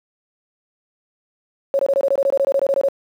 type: tone bursts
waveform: sine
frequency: 551 Hz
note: C#5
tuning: 11 cents flat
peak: -13 dBFS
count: 16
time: 1.74-2.885 s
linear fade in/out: 0 ms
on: 50 ms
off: 23 ms
effects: high-pass 300 Hz 12 dB/octave + 8-bit